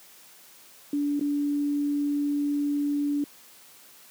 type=tone with dropouts; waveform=sine; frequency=289 Hz; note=D4; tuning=28 cents flat; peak=-23 dBFS; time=0.93-3.24 s; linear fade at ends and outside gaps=2 ms; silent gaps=1.195-1.21 s; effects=white hiss -52 dBFS RMS until 4.1 s + high-pass 150 Hz 12 dB/octave